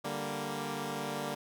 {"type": "chord", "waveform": "10% pulse", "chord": "G minor", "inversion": "second", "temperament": "equal", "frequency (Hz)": [146.83, 196, 233.1], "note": ["D3", "G3", "Bb3"], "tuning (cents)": [0, 0, 0], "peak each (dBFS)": [-31, -32, -30], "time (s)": [0.04, 1.35], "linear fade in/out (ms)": 10, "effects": []}